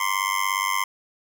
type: tone with amplitude modulation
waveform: 25% pulse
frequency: 1046.5 Hz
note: C6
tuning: in tune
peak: -14 dBFS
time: 0-0.84 s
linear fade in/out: 5 ms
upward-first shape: sine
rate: 97.1 Hz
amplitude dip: 95%
effects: none